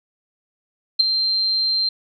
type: tone with ADSR envelope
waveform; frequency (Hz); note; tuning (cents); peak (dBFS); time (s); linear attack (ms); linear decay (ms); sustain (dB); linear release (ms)
sine; 4151; C8; -15; -8; 0.99-1.89; 12; 13; -9; 5
effects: none